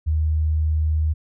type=tone; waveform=sine; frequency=77.78 Hz; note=D#2; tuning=in tune; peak=-17 dBFS; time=0.06-1.14 s; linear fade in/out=20 ms; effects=none